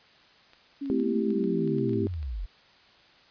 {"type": "clicks", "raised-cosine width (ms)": 0.2, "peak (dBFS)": -34, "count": 11, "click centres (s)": [0.534, 0.859, 0.999, 1.305, 1.44, 1.676, 1.784, 1.894, 1.933, 2.139, 2.229]}
{"type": "linear sweep", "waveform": "sine", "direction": "down", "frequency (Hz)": [283.3, 38.89], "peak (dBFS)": -30, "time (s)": [0.81, 2.46], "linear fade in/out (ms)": 10}
{"type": "chord", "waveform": "sine", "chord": "A minor seventh", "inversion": "none", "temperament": "equal", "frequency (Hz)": [220, 261.6, 329.6, 392], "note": ["A3", "C4", "E4", "G4"], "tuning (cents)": [0, 0, 0, 0], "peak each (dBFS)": [-30, -32, -31, -29], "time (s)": [0.9, 2.07], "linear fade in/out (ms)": 0}
{"effects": ["white hiss -57 dBFS RMS until 3.3 s", "resampled to 11025 Hz"]}